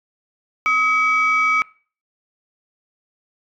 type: tone pair together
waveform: sine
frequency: 1272 / 2278 Hz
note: D#6 / C#7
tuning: +38 / +47 cents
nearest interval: minor seventh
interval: 1009 cents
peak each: -16 dBFS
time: 0.66-1.62 s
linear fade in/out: 0 ms
effects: noise-tail reverb RT60 0.4 s tail -22 dB re dry + tanh soft clip ceiling -9 dBFS